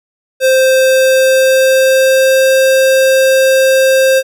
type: tone with pitch glide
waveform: square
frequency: 523.3 to 528.8 Hz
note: C5 to C5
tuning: 0 to +18 cents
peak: -7 dBFS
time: 0.4-4.23 s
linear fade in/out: 50 ms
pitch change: +18 cents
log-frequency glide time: 0.78-2.52 s
effects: none